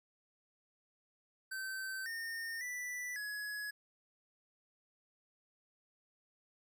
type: tone with pitch steps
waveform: square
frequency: 1544 / 1828 / 1975 / 1683 Hz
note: G6 / A#6 / B6 / G#6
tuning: -27 / -34 / 0 / +23 cents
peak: -40 dBFS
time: 1.51-3.71 s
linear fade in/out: 10 ms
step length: 550 ms
effects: none